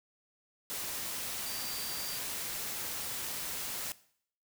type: tone in noise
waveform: sine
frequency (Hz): 4699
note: D8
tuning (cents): 0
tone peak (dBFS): -43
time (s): 1.46-2.18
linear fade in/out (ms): 0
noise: white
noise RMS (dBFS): -38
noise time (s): 0.7-3.92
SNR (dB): -8
effects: noise-tail reverb RT60 0.6 s tail -18 dB re dry